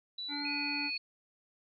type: tone with pitch glide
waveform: sine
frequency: 3951 to 4384 Hz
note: B7 to C#8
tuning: 0 to -20 cents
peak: -37 dBFS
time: 0.18-0.98 s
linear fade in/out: 5 ms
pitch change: +180 cents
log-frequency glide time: 0.29-0.51 s
type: harmonic tone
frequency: 288.8 Hz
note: D4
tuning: 29 cents flat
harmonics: 1 / 3 / 5 / 7 / 8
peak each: -39 / -44 / -46 / -47 / -48 dBFS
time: 0.28-0.91 s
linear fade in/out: 50 ms
type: tone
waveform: sine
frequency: 2489 Hz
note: D#7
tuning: in tune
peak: -35 dBFS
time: 0.45-0.97 s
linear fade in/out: 2 ms
effects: none